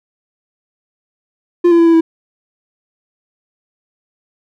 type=tone with pitch steps; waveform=triangle; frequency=348.8 / 338.9 / 334.8 / 332 / 327 Hz; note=F4 / E4 / E4 / E4 / E4; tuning=-2 / +48 / +27 / +12 / -14 cents; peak=-4 dBFS; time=1.64-2.01 s; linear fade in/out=10 ms; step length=74 ms; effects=none